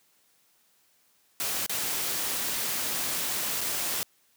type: noise with dropouts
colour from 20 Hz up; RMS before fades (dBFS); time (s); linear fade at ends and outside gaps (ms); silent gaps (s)
white; -30; 1.4-4.03; 0; 1.663-1.695 / 3.608-3.613
effects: white hiss -66 dBFS RMS until 4.36 s + high-pass 100 Hz 12 dB/octave